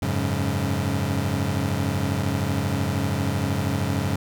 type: chord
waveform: 25% pulse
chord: F# suspended second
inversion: none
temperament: equal with one note detuned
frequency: 90.96 / 103.83 / 138.59 Hz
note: F#2 / G#2 / C#3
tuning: -29 / 0 / 0 cents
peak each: -23 dBFS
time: 0.02-4.16 s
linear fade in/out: 5 ms
effects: none